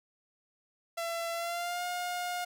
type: tone with pitch glide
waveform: sawtooth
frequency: 673 to 713 Hz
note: E5 to F5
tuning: +36 to +36 cents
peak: -29 dBFS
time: 0.97-2.45 s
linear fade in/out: 10 ms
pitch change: +100 cents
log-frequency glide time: 1.33-1.84 s
effects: none